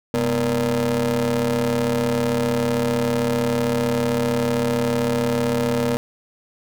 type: ring-modulated tone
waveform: 30% pulse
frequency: 113.4 Hz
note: A#2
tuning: 47 cents flat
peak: -13 dBFS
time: 0.14-5.97 s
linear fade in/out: 0 ms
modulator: 358 Hz
effects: none